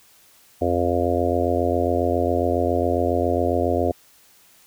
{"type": "harmonic tone", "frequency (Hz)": 87.31, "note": "F2", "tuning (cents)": 0, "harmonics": [1, 3, 4, 5, 6, 7, 8], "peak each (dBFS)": [-26, -26, -26, -26, -26, -26, -26], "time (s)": [0.61, 3.92], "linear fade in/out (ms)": 10, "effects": ["white hiss -54 dBFS RMS until 4.66 s"]}